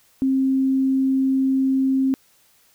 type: tone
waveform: sine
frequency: 266 Hz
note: C4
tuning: 29 cents sharp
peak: -16 dBFS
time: 0.22-2.14 s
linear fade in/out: 0 ms
effects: white hiss -58 dBFS RMS until 2.74 s